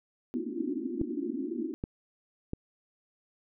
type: band-pass noise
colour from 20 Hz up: pink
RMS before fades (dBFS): -34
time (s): 0.34-1.74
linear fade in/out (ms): 0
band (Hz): 230 to 360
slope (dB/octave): 96
type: clicks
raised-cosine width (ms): 3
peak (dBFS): -20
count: 3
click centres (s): 1.014 / 1.839 / 2.534
effects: none